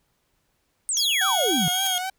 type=exponential sweep; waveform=sine; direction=down; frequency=9000 to 146.83 Hz; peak=-22 dBFS; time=0.89-1.68 s; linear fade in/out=0 ms
type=tone with pitch glide; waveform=sawtooth; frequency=3324 to 3257 Hz; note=G#7 to G#7; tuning=+1 to -34 cents; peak=-20 dBFS; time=0.97-1.98 s; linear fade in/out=0 ms; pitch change=-35 cents; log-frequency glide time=1.35-1.8 s
type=tone with vibrato; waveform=sawtooth; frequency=749 Hz; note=F#5; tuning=21 cents sharp; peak=-23 dBFS; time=1.21-2.1 s; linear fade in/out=5 ms; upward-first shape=triangle; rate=3.6 Hz; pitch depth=76 cents each way
type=noise with exponential growth; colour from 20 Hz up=blue; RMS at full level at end=-25 dBFS; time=1.79-1.87 s; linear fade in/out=0 ms; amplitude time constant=17 ms
effects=pink hiss -70 dBFS RMS until 2.18 s